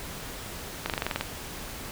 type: slowing click train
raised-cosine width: 0.3 ms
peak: -11 dBFS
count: 9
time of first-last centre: 0.86-1.21 s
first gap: 38 ms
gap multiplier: 1.04
effects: pink hiss -39 dBFS RMS until 1.91 s